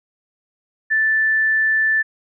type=tone; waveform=sine; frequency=1760 Hz; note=A6; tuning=in tune; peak=-14 dBFS; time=0.9-2.03 s; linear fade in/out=20 ms; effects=none